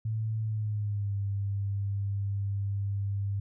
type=tone with pitch glide; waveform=sine; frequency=110 to 99.71 Hz; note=A2 to G2; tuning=0 to +30 cents; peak=-28 dBFS; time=0.05-3.4 s; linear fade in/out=5 ms; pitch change=-170 cents; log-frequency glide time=0.41-1.15 s; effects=none